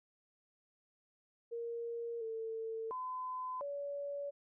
sine tone with pitch steps, 467.1 / 448 / 1017 / 569 Hz, A#4 / A4 / C6 / C#5, +3 / +31 / -50 / +45 cents, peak -38 dBFS, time 1.51-4.31 s, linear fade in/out 20 ms, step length 700 ms, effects none

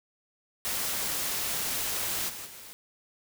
white noise with level steps, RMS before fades -31 / -40 / -46 dBFS, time 0.65-2.73 s, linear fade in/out 0 ms, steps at 2.28 / 2.45 s, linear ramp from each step 20 ms, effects none

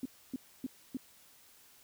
sine tone bursts, 259.9 Hz, C4, 11 cents flat, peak -33 dBFS, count 4, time 0.03-0.97 s, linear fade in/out 2 ms, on 25 ms, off 280 ms, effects white hiss -61 dBFS RMS until 1.83 s

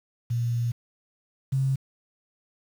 sine tone pair in turn, 118.6 / 134.15 Hz, A#2 / C3, +30 / +44 cents, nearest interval major second, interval 214 cents, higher second, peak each -23 / -21 dBFS, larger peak second, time 0.3-0.72 / 1.52-1.76 s, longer first, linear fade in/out 10 ms, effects 8-bit

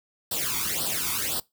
white noise with flanger, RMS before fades -28 dBFS, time 0.31-1.4 s, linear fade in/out 5 ms, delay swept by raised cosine 0.22 to 0.88 ms, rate 1.9 Hz, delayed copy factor +0.85, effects noise-tail reverb RT60 0.2 s tail -22 dB re dry + high-pass 60 Hz 12 dB/octave

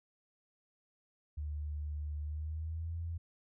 sine tone with pitch glide, 74.6 to 83.74 Hz, D2 to E2, +28 to +28 cents, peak -36 dBFS, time 1.37-3.18 s, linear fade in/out 10 ms, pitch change +200 cents, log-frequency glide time 2.22-2.96 s, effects none

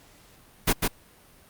pink noise with echo, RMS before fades -20 dBFS, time 0.67-0.73 s, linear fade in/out 10 ms, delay 150 ms, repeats 1, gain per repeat -3 dB, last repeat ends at 0.88 s, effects pink hiss -55 dBFS RMS until 1.49 s + Opus 48 kbps

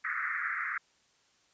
white band-pass noise, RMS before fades -34 dBFS, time 0.04-0.78 s, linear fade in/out 5 ms, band 1200 to 2100 Hz, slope 96 dB/octave, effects white hiss -68 dBFS RMS until 1.53 s + resampled to 16000 Hz

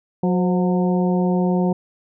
harmonic tone with a mistuned harmonic, 181.6 Hz, F#3, 32 cents flat, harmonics 1 / 2 / 3 / 4 / 5, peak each -17 / -23 / -27 / -29 / -31 dBFS, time 0.23-1.73 s, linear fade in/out 5 ms, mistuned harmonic 3, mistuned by -58 cents, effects none

